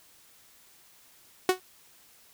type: tone with exponential decay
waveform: sawtooth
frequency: 370 Hz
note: F#4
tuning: in tune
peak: -13 dBFS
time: 1.49-1.6 s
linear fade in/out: 2 ms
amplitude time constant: 23 ms
effects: white hiss -58 dBFS RMS until 2.33 s